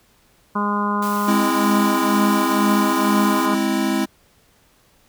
harmonic tone, 205.6 Hz, G#3, 17 cents flat, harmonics 1 / 2 / 3 / 4 / 5 / 6 / 7, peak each -22 / -30 / -34 / -32 / -22 / -27 / -32 dBFS, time 0.55-3.55 s, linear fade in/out 10 ms
white high-pass noise, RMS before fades -34 dBFS, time 1.02-3.46 s, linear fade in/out 5 ms, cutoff 1000 Hz, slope 48 dB/octave
square chord, Ab augmented, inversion none, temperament equal, 207.7 / 261.6 / 329.6 Hz, Ab3 / C4 / E4, 0 / 0 / 0 cents, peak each -23 dBFS, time 1.27-4.06 s, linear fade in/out 20 ms
effects pink hiss -57 dBFS RMS until 5.08 s

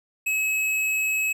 sine tone with hard clipping, 2570 Hz, E7, 45 cents flat, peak -23 dBFS, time 0.26-1.33 s, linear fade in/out 10 ms, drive 13 dB, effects none

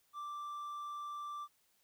triangle tone, 1174.7 Hz, D6, in tune, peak -39 dBFS, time 0.13-1.48 s, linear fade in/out 50 ms, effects white hiss -74 dBFS RMS until 1.83 s

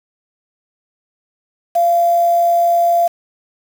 sine tone with quantisation, 688 Hz, F5, 26 cents flat, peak -10 dBFS, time 1.75-3.08 s, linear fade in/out 10 ms, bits 5, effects none

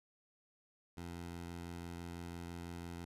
15% pulse tone, 86 Hz, F2, 26 cents flat, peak -38 dBFS, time 0.97-3.05 s, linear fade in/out 5 ms, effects resampled to 32000 Hz

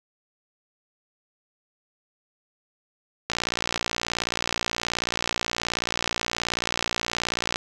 click train, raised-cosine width 0.2 ms, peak -7 dBFS, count 251, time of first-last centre 3.3-7.559 s, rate 58.7 Hz, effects none

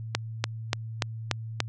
click train, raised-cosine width 0.2 ms, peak -6 dBFS, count 6, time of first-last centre 0.15-1.603 s, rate 3.44 Hz, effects added 112 Hz sine -34 dBFS peak until 1.68 s + resampled to 24000 Hz

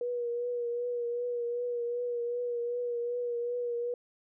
sine tone with vibrato, 480.9 Hz, B4, 46 cents flat, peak -30 dBFS, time 0.01-3.94 s, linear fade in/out 2 ms, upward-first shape triangle, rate 2.6 Hz, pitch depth 34 cents each way, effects none

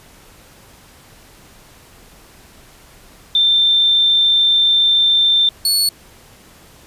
sine / sawtooth tone pair in turn, 3573 / 4408 Hz, A7 / C#8, +26 / -11 cents, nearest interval major third, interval 363 cents, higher second, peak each -10 dBFS, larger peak neither, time 3.35-5.49 / 5.65-5.89 s, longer first, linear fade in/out 2 ms, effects pink hiss -45 dBFS RMS until 6.86 s + resampled to 32000 Hz

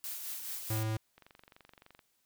blue noise with tremolo, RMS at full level -39 dBFS, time 0.04-0.83 s, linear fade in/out 0 ms, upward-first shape sine, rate 4.7 Hz, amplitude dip 40%
square tone, 109.7 Hz, A2, 5 cents flat, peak -32 dBFS, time 0.7-0.97 s, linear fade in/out 5 ms
click train, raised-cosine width 0.3 ms, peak -38 dBFS, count 20, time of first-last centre 1.18-1.992 s, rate 23.4 Hz
effects white hiss -75 dBFS RMS until 2.25 s

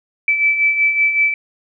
sine beating tone pair, 2310 / 2315.3 Hz, D7 / D7, -29 / -25 cents, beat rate 5.3 Hz, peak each -21 / -13 dBFS, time 0.28-1.34 s, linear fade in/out 2 ms, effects none

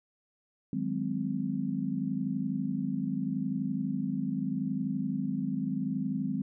sine chord, Ab dominant seventh, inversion second, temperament just, 155.74 / 186.89 / 207.7 / 259.6 Hz, Eb3 / Gb3 / Ab3 / C4, +2 / +18 / 0 / -13 cents, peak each -37 / -35 / -34 / -33 dBFS, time 0.73-6.42 s, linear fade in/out 2 ms, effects none

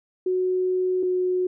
sine tone pair in turn, 368.5 / 365.5 Hz, F#4 / F#4, -7 / -21 cents, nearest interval unison, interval 14 cents, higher first, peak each -20 dBFS, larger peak neither, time 0.26-1.03 / 1.03-1.47 s, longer first, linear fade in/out 5 ms, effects none

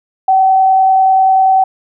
sine tone with frequency modulation, 763 Hz, G5, 47 cents flat, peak -6 dBFS, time 0.28-1.64 s, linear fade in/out 5 ms, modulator 30.2 Hz, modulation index 0.28, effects none

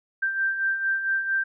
sine beating tone pair, 1568 / 1572.4 Hz, G6 / G6, 0 / +5 cents, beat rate 4.4 Hz, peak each -31 / -23 dBFS, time 0.22-1.44 s, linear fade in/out 10 ms, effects none

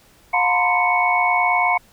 sine tone cluster, 716 / 905 / 973 / 1032 / 2215 Hz, F5 / A5 / B5 / C6 / C#7, +43 / +48 / -26 / -24 / -2 cents, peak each -20 / -23 / -27 / -22 / -19 dBFS, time 0.33-1.78 s, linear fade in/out 10 ms, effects pink hiss -53 dBFS RMS until 1.92 s

